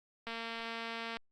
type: click train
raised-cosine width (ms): 0.3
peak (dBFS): -25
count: 207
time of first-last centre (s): 0.27-1.17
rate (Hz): 229
effects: Opus 48 kbps